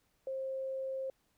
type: tone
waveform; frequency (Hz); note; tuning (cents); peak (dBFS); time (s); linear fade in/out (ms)
sine; 531; C5; +25; -35; 0.27-1.1; 2
effects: pink hiss -75 dBFS RMS until 1.37 s